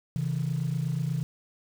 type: tone pair together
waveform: sine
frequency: 133.5 / 161.78 Hz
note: C3 / E3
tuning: +35 / -32 cents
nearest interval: minor third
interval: 333 cents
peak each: -28 dBFS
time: 0.16-1.23 s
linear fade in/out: 0 ms
effects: tanh soft clip ceiling -20 dBFS + 8-bit